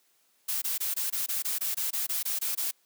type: noise bursts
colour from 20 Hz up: blue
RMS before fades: -30 dBFS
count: 14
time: 0.48-2.713 s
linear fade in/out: 10 ms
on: 140 ms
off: 21 ms
effects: white hiss -68 dBFS RMS until 2.85 s + high-pass 200 Hz 12 dB/octave